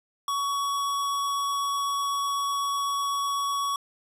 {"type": "tone", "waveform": "square", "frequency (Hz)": 1123, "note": "C#6", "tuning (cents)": 22, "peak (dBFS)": -26, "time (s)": [0.28, 3.76], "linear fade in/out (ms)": 2, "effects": ["resampled to 32000 Hz", "10-bit"]}